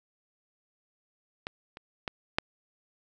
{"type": "clicks", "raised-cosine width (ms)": 0.3, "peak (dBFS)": [-18, -27, -16, -8], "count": 4, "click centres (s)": [1.469, 1.771, 2.078, 2.385], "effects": []}